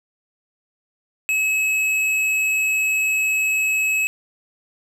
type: tone with hard clipping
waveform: sine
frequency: 2574 Hz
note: E7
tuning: 42 cents flat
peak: -19 dBFS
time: 1.29-4.07 s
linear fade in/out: 0 ms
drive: 9 dB
effects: none